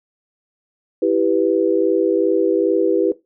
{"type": "chord", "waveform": "sine", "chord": "E minor", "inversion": "none", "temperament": "equal", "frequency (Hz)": [329.6, 392, 493.9], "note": ["E4", "G4", "B4"], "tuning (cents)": [0, 0, 0], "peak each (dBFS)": -18, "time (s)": [1.02, 3.12], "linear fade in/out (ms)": 5, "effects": ["noise-tail reverb RT60 0.2 s tail -17 dB re dry"]}